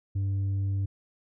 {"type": "tone with tanh clipping", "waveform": "sine", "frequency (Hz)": 98, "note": "G2", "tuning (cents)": 0, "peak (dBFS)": -26, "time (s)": [0.15, 0.86], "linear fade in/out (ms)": 10, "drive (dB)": 3, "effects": []}